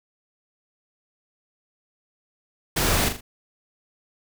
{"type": "noise with echo", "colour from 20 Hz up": "pink", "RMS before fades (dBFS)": -22, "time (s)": [2.76, 3.09], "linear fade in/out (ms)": 10, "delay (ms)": 40, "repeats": 3, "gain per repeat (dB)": -7, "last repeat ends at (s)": 3.21, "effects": []}